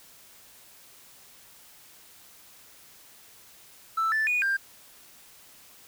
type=tone with pitch steps; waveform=triangle; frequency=1323 / 1758 / 2460 / 1590 Hz; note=E6 / A6 / D#7 / G6; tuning=+6 / -2 / -20 / +24 cents; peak=-20 dBFS; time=3.97-4.57 s; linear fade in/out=10 ms; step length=150 ms; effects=tanh soft clip ceiling -19 dBFS + white hiss -53 dBFS RMS until 5.87 s